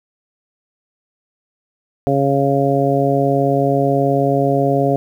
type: harmonic tone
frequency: 138.59 Hz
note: C#3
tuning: in tune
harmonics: 1 / 2 / 3 / 4 / 5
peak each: -19 / -19 / -19 / -19 / -19 dBFS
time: 2.07-4.96 s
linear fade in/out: 0 ms
effects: 8-bit